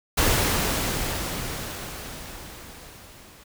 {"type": "noise with level ramp", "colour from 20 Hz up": "pink", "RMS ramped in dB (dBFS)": [-20, -49], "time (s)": [0.17, 3.44], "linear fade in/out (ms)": 10, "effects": []}